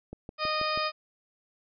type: click train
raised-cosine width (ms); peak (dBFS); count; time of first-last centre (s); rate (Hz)
2; -26; 5; 0.13-0.775; 6.2
type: harmonic tone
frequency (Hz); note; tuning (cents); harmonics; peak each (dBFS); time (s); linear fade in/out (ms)
617; D#5; -15; 1 / 2 / 3 / 4 / 5 / 6 / 7 / 8; -33 / -30 / -39 / -35 / -42 / -41 / -42 / -35; 0.38-0.92; 50
effects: none